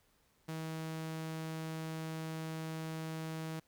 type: tone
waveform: sawtooth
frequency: 160 Hz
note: D#3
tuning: 49 cents sharp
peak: -35 dBFS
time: 0.48-3.6 s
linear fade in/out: 10 ms
effects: pink hiss -72 dBFS RMS until 3.67 s